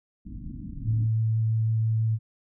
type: low-pass noise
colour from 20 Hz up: pink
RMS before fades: -37 dBFS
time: 0.25-1.07 s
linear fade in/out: 20 ms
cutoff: 300 Hz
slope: 96 dB/octave
type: tone with vibrato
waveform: sine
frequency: 111.3 Hz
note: A2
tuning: 20 cents sharp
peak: -21 dBFS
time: 0.84-2.19 s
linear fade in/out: 50 ms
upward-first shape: triangle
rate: 6 Hz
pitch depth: 9 cents each way
effects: none